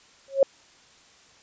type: tone with exponential growth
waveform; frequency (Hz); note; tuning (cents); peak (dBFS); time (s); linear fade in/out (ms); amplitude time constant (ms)
sine; 545; C#5; -29; -10; 0.28-0.43; 2; 31
effects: white hiss -55 dBFS RMS until 1.42 s + resampled to 16000 Hz